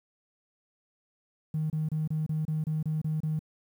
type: tone bursts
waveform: triangle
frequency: 155.56 Hz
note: D#3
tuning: in tune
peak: -23 dBFS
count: 10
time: 1.54-3.392 s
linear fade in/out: 5 ms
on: 160 ms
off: 28 ms
effects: tanh soft clip ceiling -24 dBFS + 10-bit